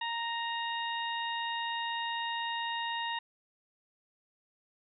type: harmonic tone with a mistuned harmonic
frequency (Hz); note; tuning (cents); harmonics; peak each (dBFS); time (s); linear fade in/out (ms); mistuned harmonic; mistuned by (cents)
930; A#5; -4; 1 / 2 / 3 / 4; -35 / -38 / -40 / -41; 0.01-3.19; 5; 3; +16
effects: none

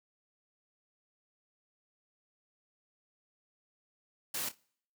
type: noise with echo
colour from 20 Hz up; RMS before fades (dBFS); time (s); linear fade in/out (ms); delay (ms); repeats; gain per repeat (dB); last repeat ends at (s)
white; -36; 4.34-4.49; 5; 28; 2; -13; 4.546
effects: noise-tail reverb RT60 0.6 s tail -26 dB re dry + high-pass 100 Hz 12 dB/octave

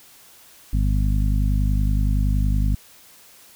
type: harmonic tone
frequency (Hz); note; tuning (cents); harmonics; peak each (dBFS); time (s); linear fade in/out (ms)
50.7; G#1; -41; 1 / 2 / 3 / 4 / 5; -18 / -24 / -28 / -30 / -32; 0.73-2.75; 5
effects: white hiss -49 dBFS RMS until 3.55 s

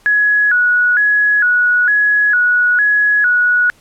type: tone with vibrato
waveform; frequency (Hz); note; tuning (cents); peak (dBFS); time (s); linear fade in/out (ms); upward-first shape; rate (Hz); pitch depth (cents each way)
sine; 1568; G6; 0; -9; 0.06-3.7; 0; square; 1.1; 120
effects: pink hiss -50 dBFS RMS until 3.8 s + low-pass 12000 Hz 12 dB/octave

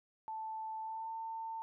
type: tone with pitch glide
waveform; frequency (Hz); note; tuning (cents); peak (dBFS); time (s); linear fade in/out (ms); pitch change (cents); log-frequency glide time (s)
sine; 880 to 900; A5 to A5; 0 to +39; -39; 0.28-1.62; 0; +39; 0.81-1.13
effects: none

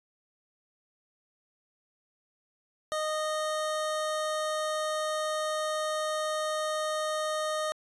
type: tone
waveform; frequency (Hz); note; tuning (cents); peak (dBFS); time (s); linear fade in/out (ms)
25% pulse; 618; D#5; -12; -25; 2.92-7.72; 0
effects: resampled to 24000 Hz

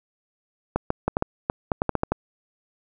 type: clicks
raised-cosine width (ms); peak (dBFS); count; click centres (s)
1; -7; 12; 0.76 / 0.904 / 1.08 / 1.169 / 1.224 / 1.499 / 1.718 / 1.819 / 1.893 / 1.953 / 2.034 / 2.12
effects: none

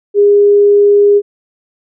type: tone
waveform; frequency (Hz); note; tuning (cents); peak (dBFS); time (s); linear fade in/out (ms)
sine; 408.1; G#4; -30; -4; 0.14-1.22; 50
effects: none

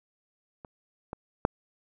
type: clicks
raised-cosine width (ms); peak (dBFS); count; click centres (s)
1; -29 / -21 / -7; 3; 0.648 / 1.131 / 1.451
effects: none

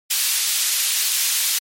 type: high-pass noise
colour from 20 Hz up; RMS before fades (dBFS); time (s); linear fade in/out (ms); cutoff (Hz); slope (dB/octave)
pink; -20; 0.1-1.59; 10; 3400; 12
effects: MP3 64 kbps

